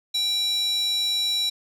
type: tone with high-pass filter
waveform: square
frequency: 784 Hz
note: G5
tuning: in tune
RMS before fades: -24 dBFS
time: 0.14-1.5 s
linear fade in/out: 10 ms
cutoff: 4100 Hz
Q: 7.4
effects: resampled to 32000 Hz